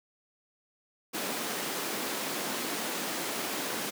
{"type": "high-pass noise", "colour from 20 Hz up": "pink", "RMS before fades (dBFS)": -34, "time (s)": [1.13, 3.91], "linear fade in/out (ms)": 20, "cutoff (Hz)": 210, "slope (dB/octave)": 24, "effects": []}